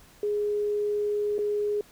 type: tone with dropouts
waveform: sine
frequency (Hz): 415.3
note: G#4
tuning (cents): 0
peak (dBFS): -24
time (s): 0.23-1.81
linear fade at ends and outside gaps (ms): 2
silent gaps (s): 1.382-1.389
effects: pink hiss -55 dBFS RMS until 1.91 s